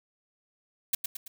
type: noise with echo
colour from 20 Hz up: blue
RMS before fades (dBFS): -25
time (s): 0.93-0.95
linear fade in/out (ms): 5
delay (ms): 110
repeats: 3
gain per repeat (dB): -6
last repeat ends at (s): 1.28
effects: none